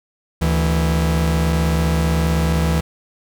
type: tone pair together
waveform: 45% pulse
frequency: 74.3 / 164.22 Hz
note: D2 / E3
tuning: +21 / -6 cents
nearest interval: octave + major second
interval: 1373 cents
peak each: -18 dBFS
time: 0.41-2.81 s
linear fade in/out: 10 ms
effects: none